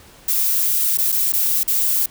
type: noise with dropouts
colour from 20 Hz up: violet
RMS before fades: -18 dBFS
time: 0.28-2.06 s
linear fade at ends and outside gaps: 5 ms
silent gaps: 0.974-0.984 / 1.12-1.124 / 1.323-1.335 / 1.634-1.677 s
effects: pink hiss -46 dBFS RMS until 2.1 s